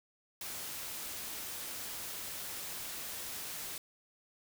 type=noise; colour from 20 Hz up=white; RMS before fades=-42 dBFS; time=0.41-3.78 s; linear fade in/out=2 ms; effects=none